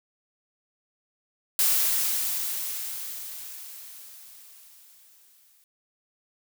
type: noise with exponential decay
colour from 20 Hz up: blue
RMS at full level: -21 dBFS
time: 1.59-5.64 s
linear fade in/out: 1 ms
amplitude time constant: 880 ms
effects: none